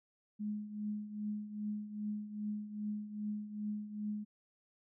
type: tone with tremolo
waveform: sine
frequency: 209.9 Hz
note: G#3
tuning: 19 cents sharp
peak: -34 dBFS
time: 0.39-4.25 s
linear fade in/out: 20 ms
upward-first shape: triangle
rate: 2.5 Hz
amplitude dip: 75%
effects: none